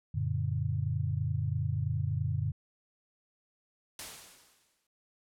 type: chord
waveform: sine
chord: Gb augmented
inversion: none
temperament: just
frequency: 92.5 / 115.62 / 144.53 Hz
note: Gb2 / Bb2 / D3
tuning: 0 / -14 / -27 cents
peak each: -33 dBFS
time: 0.14-2.52 s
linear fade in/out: 10 ms
type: noise with exponential decay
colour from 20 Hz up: white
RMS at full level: -39 dBFS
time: 3.99-4.87 s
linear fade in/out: 2 ms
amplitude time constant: 190 ms
effects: low-pass 11000 Hz 12 dB/octave